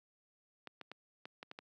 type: clicks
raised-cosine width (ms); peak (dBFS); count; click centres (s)
0.3; -30; 7; 0.673 / 0.813 / 0.916 / 1.255 / 1.429 / 1.514 / 1.589
effects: high-pass 200 Hz 12 dB/octave